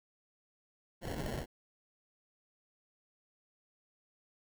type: noise with sample-and-hold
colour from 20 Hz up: pink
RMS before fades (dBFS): -39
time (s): 1.01-1.46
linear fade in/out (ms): 50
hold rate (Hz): 1225
effects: none